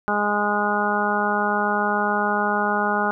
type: harmonic tone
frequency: 206.9 Hz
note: G#3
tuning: 6 cents flat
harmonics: 1 / 2 / 3 / 4 / 5 / 6 / 7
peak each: -27 / -28 / -29 / -24 / -29 / -27 / -25 dBFS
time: 0.08-3.11 s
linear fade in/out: 0 ms
effects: none